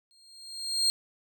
35% pulse tone with exponential growth, 4214 Hz, C8, 12 cents sharp, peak -19 dBFS, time 0.11-0.9 s, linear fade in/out 0 ms, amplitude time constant 170 ms, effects none

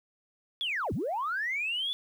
sine linear two-way sweep, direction down then up, 3500 to 71.5 to 3500 Hz, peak -28 dBFS, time 0.61-1.93 s, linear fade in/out 0 ms, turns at 0.93 s, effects tanh soft clip ceiling -24 dBFS + 10-bit

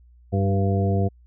harmonic tone with a mistuned harmonic, 98 Hz, G2, in tune, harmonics 1 / 2 / 3 / 4 / 5 / 7, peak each -20 / -25 / -34 / -29 / -30 / -30 dBFS, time 0.32-1.09 s, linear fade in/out 20 ms, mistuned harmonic 3, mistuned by +16 cents, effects added 60 Hz sine -49 dBFS peak until 1.26 s

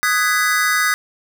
square chord, G# minor seventh, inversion second, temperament just, 1245.9 / 1495.1 / 1661.2 / 1993.5 Hz, D#6 / F#6 / G#6 / B6, +2 / +18 / 0 / +16 cents, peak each -21 / -22 / -21 / -21 dBFS, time 0.03-0.94 s, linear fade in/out 0 ms, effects none

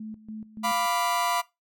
sine tone with tremolo, 217 Hz, A3, 24 cents flat, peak -34 dBFS, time 0-0.86 s, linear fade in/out 5 ms, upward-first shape square, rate 3.5 Hz, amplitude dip 80%
40% pulse chord, B diminished, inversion second, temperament equal, 698.5 / 987.8 / 1174.7 Hz, F5 / B5 / D6, 0 / 0 / 0 cents, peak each -28 / -26 / -29 dBFS, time 0.63-1.42 s, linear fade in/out 20 ms
effects noise-tail reverb RT60 0.2 s tail -19 dB re dry

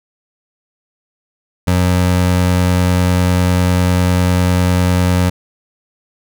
25% pulse tone, 90 Hz, F#2, 47 cents flat, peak -7 dBFS, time 1.67-5.3 s, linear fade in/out 10 ms, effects none

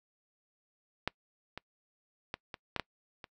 clicks, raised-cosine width 0.3 ms, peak -14 / -24 / -19 / -24 / -16 / -15 / -28 dBFS, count 7, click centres 1.076 / 1.576 / 2.341 / 2.542 / 2.763 / 2.797 / 3.242 s, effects noise-tail reverb RT60 0.1 s tail -25 dB re dry

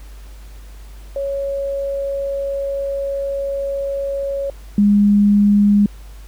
sine tone pair in turn, 554.4 / 204.6 Hz, C#5 / G#3, 0 / -26 cents, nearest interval octave + perfect fourth, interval 1726 cents, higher first, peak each -19 / -9 dBFS, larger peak second, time 1.16-4.5 / 4.78-5.86 s, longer first, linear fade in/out 2 ms, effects added 50 Hz sine -34 dBFS peak until 6.27 s + pink hiss -48 dBFS RMS until 6.27 s

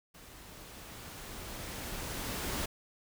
pink noise with level ramp, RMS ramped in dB -53 to -35 dBFS, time 0.14-2.66 s, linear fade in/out 10 ms, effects none

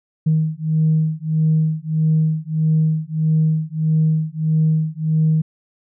sine beating tone pair, 156.6 / 158.2 Hz, D#3 / D#3, +11 / +29 cents, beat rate 1.6 Hz, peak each -17 dBFS, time 0.26-5.42 s, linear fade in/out 10 ms, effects tanh soft clip ceiling -8 dBFS

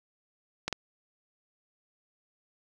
clicks, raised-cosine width 0.2 ms, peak -13 dBFS, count 2, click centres 0.68 / 0.727 s, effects none

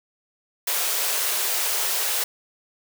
white high-pass noise, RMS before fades -24 dBFS, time 0.67-2.24 s, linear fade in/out 5 ms, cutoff 370 Hz, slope 96 dB/octave, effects none

